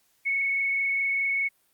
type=tone with frequency modulation; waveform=sine; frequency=2209 Hz; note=C#7; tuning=7 cents flat; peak=-23 dBFS; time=0.25-1.49 s; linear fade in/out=20 ms; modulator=24.8 Hz; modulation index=0.82; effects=white hiss -67 dBFS RMS until 1.73 s + Opus 48 kbps